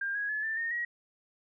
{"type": "tone with pitch steps", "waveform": "sine", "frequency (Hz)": [1600, 1656.4, 1714.8, 1775.3, 1837.9, 1902.7], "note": ["G6", "G#6", "A6", "A6", "A#6", "A#6"], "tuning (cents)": [35, -5, -45, 15, -25, 35], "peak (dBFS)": -30, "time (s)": [0.01, 0.85], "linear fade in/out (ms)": 5, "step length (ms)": 140, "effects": []}